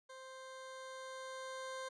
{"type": "tone with level ramp", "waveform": "20% pulse", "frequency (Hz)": 523.3, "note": "C5", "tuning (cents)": 0, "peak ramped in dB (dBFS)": [-46, -37], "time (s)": [0.09, 1.89], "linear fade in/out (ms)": 10, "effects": ["resampled to 22050 Hz"]}